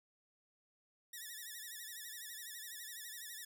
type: tone with vibrato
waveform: 5% pulse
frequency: 1816 Hz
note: A#6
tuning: 46 cents flat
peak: -36 dBFS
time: 1.13-3.45 s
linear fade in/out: 5 ms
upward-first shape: sine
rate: 12 Hz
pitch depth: 110 cents each way
effects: none